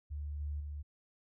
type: tone with level steps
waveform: sine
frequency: 73.42 Hz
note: D2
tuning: in tune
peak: -37 / -35 / -39 dBFS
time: 0.1-0.83 s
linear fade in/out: 20 ms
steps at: 0.4 / 0.6 s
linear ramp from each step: 5 ms
effects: none